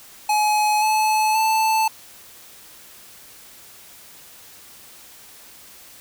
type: tone with pitch steps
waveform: square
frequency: 846 / 862.8 / 879.9 Hz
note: G#5 / A5 / A5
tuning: +32 / -34 / 0 cents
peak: -17 dBFS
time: 0.29-1.88 s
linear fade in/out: 5 ms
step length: 530 ms
effects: white hiss -45 dBFS RMS until 6 s